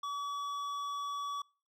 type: tone with hard clipping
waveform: sine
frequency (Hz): 1140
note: C#6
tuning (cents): +48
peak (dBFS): -37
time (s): 0.03-1.42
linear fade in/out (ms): 5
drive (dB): 9
effects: noise-tail reverb RT60 0.4 s tail -25 dB re dry